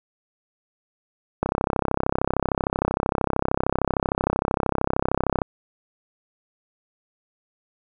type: click train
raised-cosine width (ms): 1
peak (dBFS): -6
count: 133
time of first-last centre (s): 1.43-5.418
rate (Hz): 33.1
effects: none